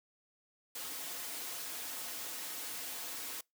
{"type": "noise with comb filter", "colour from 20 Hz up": "white", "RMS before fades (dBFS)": -42, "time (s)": [0.75, 3.41], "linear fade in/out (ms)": 5, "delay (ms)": 5.1, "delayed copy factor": -0.6, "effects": ["noise-tail reverb RT60 0.2 s tail -26 dB re dry", "high-pass 200 Hz 12 dB/octave"]}